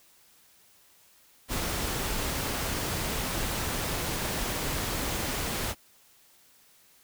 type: noise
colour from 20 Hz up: pink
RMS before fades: -31 dBFS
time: 1.48-5.75 s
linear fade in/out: 50 ms
effects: white hiss -60 dBFS RMS until 7.03 s